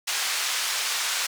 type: band-pass noise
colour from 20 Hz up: white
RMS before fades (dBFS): -27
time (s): 0.07-1.27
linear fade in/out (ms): 10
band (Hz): 990 to 6400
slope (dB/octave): 12
effects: none